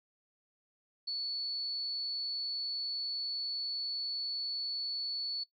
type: tone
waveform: sine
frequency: 4435 Hz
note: C#8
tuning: in tune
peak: -33 dBFS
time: 1.07-5.44 s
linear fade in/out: 10 ms
effects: noise-tail reverb RT60 0.1 s tail -19 dB re dry